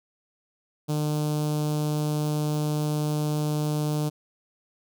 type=tone with notch filter; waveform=sawtooth; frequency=150.6 Hz; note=D3; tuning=44 cents sharp; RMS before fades=-26 dBFS; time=0.88-4.1 s; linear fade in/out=20 ms; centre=1900 Hz; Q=0.55; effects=none